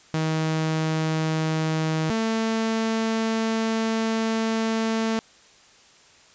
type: tone pair in turn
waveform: sawtooth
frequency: 158.4 / 223.5 Hz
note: D#3 / A3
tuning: +31 / +27 cents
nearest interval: tritone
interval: 596 cents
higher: second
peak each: -18 / -18 dBFS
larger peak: neither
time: 0.14-2.1 / 2.1-5.19 s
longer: second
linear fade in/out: 0 ms
effects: white hiss -53 dBFS RMS until 6.34 s + resampled to 16000 Hz